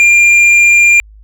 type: tone with hard clipping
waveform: sine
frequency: 2395 Hz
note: D7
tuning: 33 cents sharp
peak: -5 dBFS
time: 0-1 s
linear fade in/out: 0 ms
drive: 5 dB
effects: added 52 Hz sine -35 dBFS peak until 1.23 s